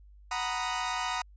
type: chord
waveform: sawtooth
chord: B major seventh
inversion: second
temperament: equal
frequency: 740 / 932.3 / 987.8 / 1244.5 Hz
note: F#5 / A#5 / B5 / D#6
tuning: 0 / 0 / 0 / 0 cents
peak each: -32 dBFS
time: 0.31-1.22 s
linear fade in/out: 5 ms
effects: added 50 Hz sine -51 dBFS peak until 1.36 s + resampled to 16000 Hz